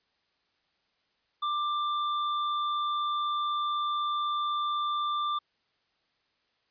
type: tone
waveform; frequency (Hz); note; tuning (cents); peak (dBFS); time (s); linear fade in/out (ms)
square; 1184; D6; +14; -28; 1.42-5.39; 10
effects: white hiss -73 dBFS RMS until 6.7 s + resampled to 11025 Hz